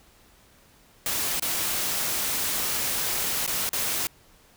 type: noise with dropouts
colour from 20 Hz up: white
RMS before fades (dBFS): -27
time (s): 1.06-4.07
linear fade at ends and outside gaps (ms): 1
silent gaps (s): 1.397-1.422 / 3.464-3.476 / 3.691-3.731
effects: pink hiss -57 dBFS RMS until 4.56 s